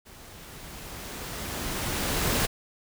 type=noise with level ramp; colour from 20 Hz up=pink; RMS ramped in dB=-49 to -24 dBFS; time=0.05-2.47 s; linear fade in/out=20 ms; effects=none